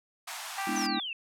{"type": "high-pass noise", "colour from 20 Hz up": "pink", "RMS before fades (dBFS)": -39, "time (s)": [0.27, 0.87], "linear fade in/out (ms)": 10, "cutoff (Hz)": 670, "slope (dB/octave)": 96}
{"type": "harmonic tone", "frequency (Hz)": 392, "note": "G4", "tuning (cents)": 0, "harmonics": [2, 3, 4, 5, 6, 7], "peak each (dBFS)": [-34, -38, -40, -42, -44, -45], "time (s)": [0.58, 1], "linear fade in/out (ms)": 2}
{"type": "chord", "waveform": "sine", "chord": "E dominant seventh", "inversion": "first", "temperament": "equal", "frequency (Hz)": [207.7, 246.9, 293.7, 329.6], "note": ["G#3", "B3", "D4", "E4"], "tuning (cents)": [0, 0, 0, 0], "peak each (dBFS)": -36, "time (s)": [0.67, 0.99], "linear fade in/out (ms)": 5}
{"type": "exponential sweep", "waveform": "sine", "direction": "down", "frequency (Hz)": [6272, 2600], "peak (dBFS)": -33, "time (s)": [0.76, 1.13], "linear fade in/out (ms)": 2}
{"effects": ["low-pass 12000 Hz 12 dB/octave"]}